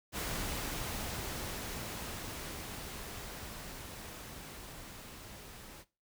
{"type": "noise with level ramp", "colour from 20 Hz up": "pink", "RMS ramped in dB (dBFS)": [-37, -51], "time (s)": [0.12, 5.85], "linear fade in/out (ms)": 50, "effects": ["noise-tail reverb RT60 0.3 s tail -19 dB re dry"]}